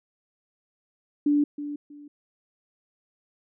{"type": "tone with echo", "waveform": "sine", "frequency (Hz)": 291.7, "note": "D4", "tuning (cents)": -12, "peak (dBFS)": -18, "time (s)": [1.26, 1.44], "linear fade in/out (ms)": 5, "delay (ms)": 320, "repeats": 2, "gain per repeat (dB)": -12, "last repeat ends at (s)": 2.08, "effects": []}